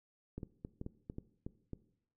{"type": "clicks", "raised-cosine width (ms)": 3, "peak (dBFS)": -29, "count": 9, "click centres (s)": [0.38, 0.432, 0.649, 0.814, 0.864, 1.099, 1.184, 1.465, 1.733], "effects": ["noise-tail reverb RT60 0.7 s tail -18 dB re dry"]}